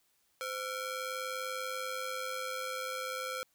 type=ring-modulated tone; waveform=sawtooth; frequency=932.3 Hz; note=A#5; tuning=in tune; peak=-29 dBFS; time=0.41-3.43 s; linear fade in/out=0 ms; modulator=416 Hz; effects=white hiss -73 dBFS RMS until 3.54 s